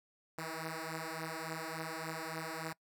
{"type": "beating tone pair", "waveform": "5% pulse", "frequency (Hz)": [159.2, 162.7], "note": ["D#3", "E3"], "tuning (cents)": [40, -22], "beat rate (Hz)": 3.5, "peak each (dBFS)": -31, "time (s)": [0.38, 2.73], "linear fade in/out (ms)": 5, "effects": ["noise-tail reverb RT60 0.1 s tail -23 dB re dry"]}